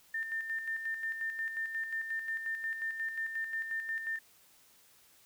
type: tone with tremolo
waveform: sine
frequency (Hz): 1800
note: A6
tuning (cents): +39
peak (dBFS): -32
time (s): 0.14-4.19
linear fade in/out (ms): 5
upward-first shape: square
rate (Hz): 5.6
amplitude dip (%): 50
effects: white hiss -63 dBFS RMS until 5.25 s